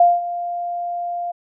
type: tone with ADSR envelope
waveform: sine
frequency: 698.5 Hz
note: F5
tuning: in tune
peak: -7 dBFS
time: 0-1.32 s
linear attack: 4 ms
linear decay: 200 ms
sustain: -15 dB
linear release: 13 ms
effects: none